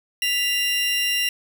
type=tone pair together; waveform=35% pulse; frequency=1975.7 / 2794 Hz; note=B6 / F7; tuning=0 / 0 cents; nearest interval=tritone; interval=600 cents; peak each=-26 / -19 dBFS; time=0.22-1.29 s; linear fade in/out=2 ms; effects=none